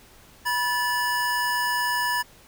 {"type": "tone pair together", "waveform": "square", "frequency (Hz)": [975, 1737.3], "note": ["B5", "A6"], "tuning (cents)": [-23, -22], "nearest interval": "minor seventh", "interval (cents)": 1001, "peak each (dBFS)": -26, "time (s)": [0.45, 2.23], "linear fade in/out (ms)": 20, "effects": ["pink hiss -52 dBFS RMS until 2.47 s"]}